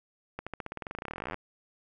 accelerating click train, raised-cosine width 0.5 ms, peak -21 dBFS, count 30, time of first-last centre 0.39-1.343 s, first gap 76 ms, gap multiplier 0.93, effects none

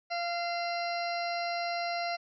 harmonic tone with a mistuned harmonic, 691 Hz, F5, 19 cents flat, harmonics 1 / 2 / 3 / 4 / 6 / 7 / 8, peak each -32 / -41 / -39 / -44 / -42 / -44 / -46 dBFS, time 0.1-2.17 s, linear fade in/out 20 ms, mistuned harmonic 4, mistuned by -21 cents, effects none

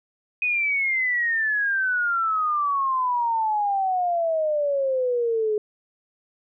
sine exponential sweep, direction down, 2510 to 418.6 Hz, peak -20 dBFS, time 0.42-5.58 s, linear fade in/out 2 ms, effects none

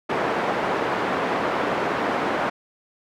pink band-pass noise, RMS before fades -24 dBFS, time 0.09-2.5 s, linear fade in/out 10 ms, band 330 to 1500 Hz, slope 12 dB/octave, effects none

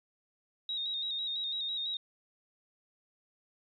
sine tone with vibrato, 3759 Hz, A#7, 14 cents sharp, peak -32 dBFS, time 0.69-1.97 s, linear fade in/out 2 ms, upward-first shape square, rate 6 Hz, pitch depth 37 cents each way, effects MP3 64 kbps

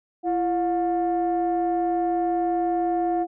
sine tone pair together, 338.2 / 718 Hz, E4 / F5, +44 / +48 cents, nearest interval octave + minor second, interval 1304 cents, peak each -22 dBFS, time 0.23-3.27 s, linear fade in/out 50 ms, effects tanh soft clip ceiling -16 dBFS

